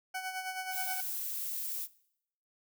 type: tone with tremolo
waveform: 20% pulse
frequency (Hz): 750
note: F#5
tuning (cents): +23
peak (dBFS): -29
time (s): 0.14-1.01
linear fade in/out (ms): 10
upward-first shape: sine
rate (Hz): 9.4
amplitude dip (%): 55
type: noise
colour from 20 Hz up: violet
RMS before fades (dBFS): -37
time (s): 0.7-1.88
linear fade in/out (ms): 50
effects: noise-tail reverb RT60 0.7 s tail -20 dB re dry